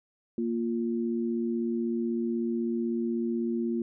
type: tone pair together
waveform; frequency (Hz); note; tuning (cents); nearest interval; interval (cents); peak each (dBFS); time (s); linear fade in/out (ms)
sine; 233.1 / 349.2; A#3 / F4; 0 / 0; perfect fifth; 700; -28 / -31; 0.38-3.82; 2
effects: none